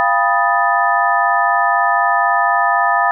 sine tone cluster, 693 / 797 / 983 / 1247 / 1762 Hz, F5 / G5 / B5 / D#6 / A6, -14 / +28 / -8 / +3 / +2 cents, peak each -18 dBFS, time 0-3.11 s, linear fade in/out 0 ms, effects none

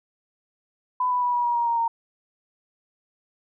sine tone with pitch steps, 1001 / 989.5 / 978.1 / 966.9 / 955.8 / 944.8 / 934 / 923.2 Hz, B5 / B5 / B5 / B5 / A#5 / A#5 / A#5 / A#5, +23 / +3 / -17 / -37 / +43 / +23 / +3 / -17 cents, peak -20 dBFS, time 1-1.88 s, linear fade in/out 5 ms, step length 110 ms, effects none

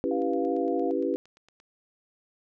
sine chord, C# half-diminished seventh, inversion none, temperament equal, 277.2 / 329.6 / 392 / 493.9 Hz, C#4 / E4 / G4 / B4, 0 / 0 / 0 / 0 cents, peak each -30 dBFS, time 0.04-1.16 s, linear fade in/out 0 ms
sine tone with vibrato, 698.5 Hz, F5, in tune, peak -33 dBFS, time 0.11-0.91 s, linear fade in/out 2 ms, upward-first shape triangle, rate 3.2 Hz, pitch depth 16 cents each way
click train, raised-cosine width 0.2 ms, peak -39 dBFS, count 13, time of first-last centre 0.22-1.601 s, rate 8.69 Hz
effects none

